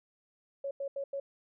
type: tone bursts at uneven times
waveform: sine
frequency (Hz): 554.4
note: C#5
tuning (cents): 0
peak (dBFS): -33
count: 4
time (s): 0.64-0.71 / 0.8-0.88 / 0.96-1.04 / 1.13-1.2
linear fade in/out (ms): 5
effects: none